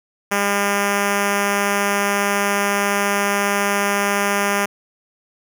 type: tone with notch filter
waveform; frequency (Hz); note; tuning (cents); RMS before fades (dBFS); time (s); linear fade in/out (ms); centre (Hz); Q
5% pulse; 201.6; G3; +49; -19; 0.31-4.66; 10; 4100; 1.7
effects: none